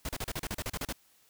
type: noise bursts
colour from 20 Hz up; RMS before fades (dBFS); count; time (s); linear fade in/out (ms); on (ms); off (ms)
pink; -35; 12; 0.05-0.926; 2; 40; 36
effects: white hiss -65 dBFS RMS until 1.29 s